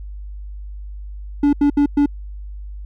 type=tone bursts at uneven times; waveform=triangle; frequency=287.9 Hz; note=D4; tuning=34 cents flat; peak=-9 dBFS; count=4; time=1.43-1.53 / 1.61-1.7 / 1.77-1.86 / 1.97-2.06 s; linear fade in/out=5 ms; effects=added 50 Hz sine -29 dBFS peak until 2.85 s